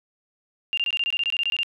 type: tone bursts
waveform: sine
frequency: 2794 Hz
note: F7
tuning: in tune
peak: -21 dBFS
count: 14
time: 0.73-1.632 s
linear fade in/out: 0 ms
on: 44 ms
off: 22 ms
effects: none